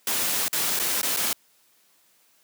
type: noise with dropouts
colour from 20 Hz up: white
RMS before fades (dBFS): -25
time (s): 0.07-1.33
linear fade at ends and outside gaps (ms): 2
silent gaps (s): 0.482-0.529 / 0.791-0.797 / 1.015-1.03 / 1.164-1.17
effects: white hiss -62 dBFS RMS until 2.43 s + high-pass 150 Hz 12 dB/octave